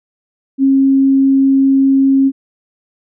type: tone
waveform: sine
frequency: 270.5 Hz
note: C#4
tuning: 42 cents flat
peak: -7 dBFS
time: 0.58-2.32 s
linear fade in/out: 50 ms
effects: none